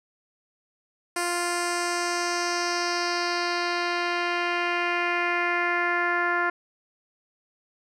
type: tone with low-pass filter sweep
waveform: 10% pulse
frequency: 349.2 Hz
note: F4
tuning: in tune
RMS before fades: -26 dBFS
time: 1.16-6.5 s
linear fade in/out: 5 ms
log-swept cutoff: 9600 to 1600 Hz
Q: 2.4
effects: none